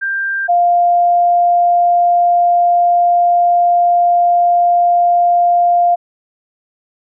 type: tone pair in turn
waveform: sine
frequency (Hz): 1585 / 699.7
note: G6 / F5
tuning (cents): +19 / +3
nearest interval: octave + major second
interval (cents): 1416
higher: first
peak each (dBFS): -15 / -8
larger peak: second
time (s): 0.01-0.48 / 0.48-5.96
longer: second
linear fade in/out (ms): 20
effects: none

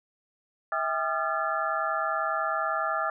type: tone cluster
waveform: sine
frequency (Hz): 648 / 798 / 1214 / 1364 / 1720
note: E5 / G5 / D#6 / F6 / A6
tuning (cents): -30 / +31 / -43 / -41 / -40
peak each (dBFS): -32 / -34 / -31 / -30 / -35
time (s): 0.72-3.1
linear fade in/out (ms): 2
effects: none

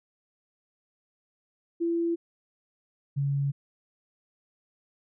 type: tone pair in turn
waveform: sine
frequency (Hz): 337.4 / 140.15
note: E4 / C#3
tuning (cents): +40 / +19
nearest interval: octave + minor third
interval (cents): 1521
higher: first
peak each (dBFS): -24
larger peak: neither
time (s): 1.8-2.16 / 3.16-3.52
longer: neither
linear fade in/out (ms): 20
effects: none

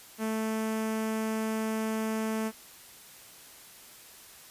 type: tone with notch filter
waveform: sawtooth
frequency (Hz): 220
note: A3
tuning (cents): 0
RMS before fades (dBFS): -31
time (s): 0.18-2.52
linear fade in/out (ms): 50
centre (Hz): 4000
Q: 1.3
effects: white hiss -51 dBFS RMS until 4.5 s + resampled to 32000 Hz

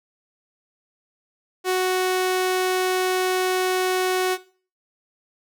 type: tone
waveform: sawtooth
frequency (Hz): 370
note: F#4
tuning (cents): 0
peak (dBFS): -15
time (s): 1.64-4.38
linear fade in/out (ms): 50
effects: noise-tail reverb RT60 0.4 s tail -18 dB re dry

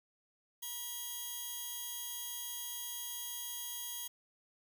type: tone pair together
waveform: 5% pulse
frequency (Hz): 969 / 3259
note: B5 / G#7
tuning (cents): -33 / -33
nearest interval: octave + major sixth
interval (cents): 2100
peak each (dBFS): -37 / -32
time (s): 0.62-4.08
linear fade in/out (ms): 10
effects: 11-bit

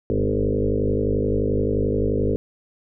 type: tone with frequency modulation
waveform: sine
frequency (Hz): 255.3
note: C4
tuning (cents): -42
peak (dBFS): -18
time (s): 0.1-2.36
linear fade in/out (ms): 0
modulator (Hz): 51.5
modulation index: 4.6
effects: none

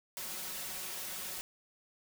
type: noise with comb filter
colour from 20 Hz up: white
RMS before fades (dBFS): -41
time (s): 0.17-1.41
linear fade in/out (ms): 0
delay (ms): 5.4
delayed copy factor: +0.9
effects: none

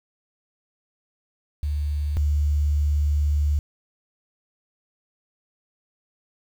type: tone pair in turn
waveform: sine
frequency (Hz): 73.6 / 73.6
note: D2 / D2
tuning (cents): +4 / +4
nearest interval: unison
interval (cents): 0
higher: neither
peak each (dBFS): -22 / -18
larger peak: second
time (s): 1.63-2.17 / 2.17-3.59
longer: second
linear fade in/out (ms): 0
effects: 8-bit

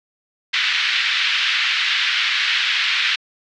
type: band-pass noise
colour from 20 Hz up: white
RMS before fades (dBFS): -19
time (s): 0.53-3.16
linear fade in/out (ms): 10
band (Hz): 1600 to 3700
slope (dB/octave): 24
effects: low-pass 6000 Hz 12 dB/octave

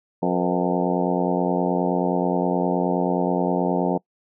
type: harmonic tone with a mistuned harmonic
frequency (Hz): 89.5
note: F2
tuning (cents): +43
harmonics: 2 / 3 / 4 / 5 / 6 / 7 / 8 / 9 / 10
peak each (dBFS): -24 / -26 / -27 / -28 / -29 / -29 / -30 / -31 / -31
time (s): 0.22-3.98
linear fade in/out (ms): 10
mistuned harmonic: 6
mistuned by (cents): -78
effects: noise-tail reverb RT60 0.1 s tail -24 dB re dry

